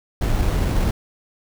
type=noise with sample-and-hold; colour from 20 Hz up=brown; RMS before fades=-19 dBFS; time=0.21-0.91 s; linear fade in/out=5 ms; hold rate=4900 Hz; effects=none